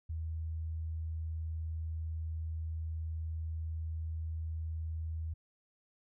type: tone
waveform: sine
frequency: 80.3 Hz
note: E2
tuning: 45 cents flat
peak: -35 dBFS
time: 0.09-5.34 s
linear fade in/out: 10 ms
effects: none